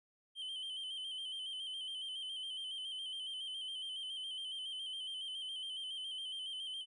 triangle tone with vibrato, 3100 Hz, G7, 20 cents flat, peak -39 dBFS, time 0.35-6.86 s, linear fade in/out 50 ms, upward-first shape square, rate 7.2 Hz, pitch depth 40 cents each way, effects resampled to 24000 Hz

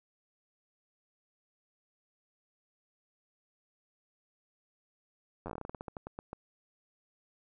slowing click train, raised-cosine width 1 ms, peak -26 dBFS, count 18, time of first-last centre 5.46-6.331 s, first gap 10 ms, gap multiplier 1.18, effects none

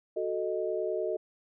sine chord, D# diminished, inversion first, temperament equal, 370 / 440 / 622.3 Hz, F#4 / A4 / D#5, 0 / 0 / 0 cents, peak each -33 dBFS, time 0.16-1.17 s, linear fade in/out 10 ms, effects none

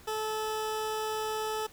20% pulse tone, 434.1 Hz, A4, 23 cents flat, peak -26 dBFS, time 0.07-1.67 s, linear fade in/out 10 ms, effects pink hiss -55 dBFS RMS until 1.72 s

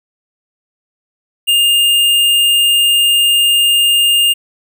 square tone, 2820 Hz, F7, 16 cents sharp, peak -9 dBFS, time 1.47-4.34 s, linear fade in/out 20 ms, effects none

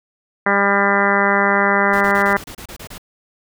harmonic tone, 199.8 Hz, G3, 33 cents sharp, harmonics 1 / 2 / 3 / 4 / 5 / 6 / 7 / 8 / 9 / 10, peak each -22 / -22 / -22 / -22 / -22 / -22 / -22 / -22 / -22 / -22 dBFS, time 0.46-2.37 s, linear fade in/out 5 ms
pink noise bursts, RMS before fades -34 dBFS, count 10, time 1.93-2.981 s, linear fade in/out 5 ms, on 79 ms, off 29 ms
effects none

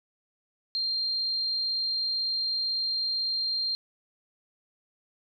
sine tone, 4186 Hz, C8, in tune, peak -26 dBFS, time 0.75-3.75 s, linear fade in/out 0 ms, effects none

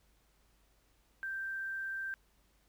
sine tone with quantisation, 1569 Hz, G6, 1 cent sharp, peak -36 dBFS, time 1.23-2.14 s, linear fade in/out 0 ms, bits 11, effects added 50 Hz sine -70 dBFS peak until 2.68 s + pink hiss -72 dBFS RMS until 2.68 s

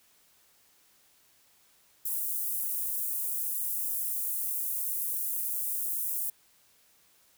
pink high-pass noise, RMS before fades -32 dBFS, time 2.05-6.3 s, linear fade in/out 5 ms, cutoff 11000 Hz, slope 24 dB/octave, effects white hiss -64 dBFS RMS until 7.37 s

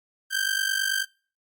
sawtooth ring-modulated tone, 1568 Hz, G6, in tune, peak -17 dBFS, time 0.3-1.06 s, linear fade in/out 50 ms, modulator 24.6 Hz, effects noise-tail reverb RT60 0.4 s tail -25 dB re dry + Opus 48 kbps

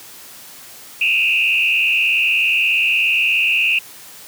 sine tone with frequency modulation, 2637 Hz, E7, in tune, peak -13 dBFS, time 1.01-3.79 s, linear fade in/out 5 ms, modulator 76.8 Hz, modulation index 2.4, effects white hiss -39 dBFS RMS until 4.27 s + high-pass 80 Hz 12 dB/octave

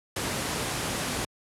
pink low-pass noise, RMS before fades -30 dBFS, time 0.16-1.25 s, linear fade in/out 5 ms, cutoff 12000 Hz, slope 48 dB/octave, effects high-pass 80 Hz 12 dB/octave

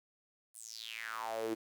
sawtooth tone with high-pass filter sweep, 112.7 Hz, A2, 42 cents sharp, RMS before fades -41 dBFS, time 0.54-1.55 s, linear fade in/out 20 ms, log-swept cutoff 10000 to 310 Hz, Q 6.1, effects 10-bit

